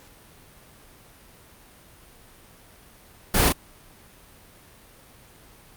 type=noise with echo; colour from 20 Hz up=pink; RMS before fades=-20 dBFS; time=3.34-3.49 s; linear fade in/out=5 ms; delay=35 ms; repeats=1; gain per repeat=-2 dB; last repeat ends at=3.525 s; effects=pink hiss -51 dBFS RMS until 5.76 s + Opus 48 kbps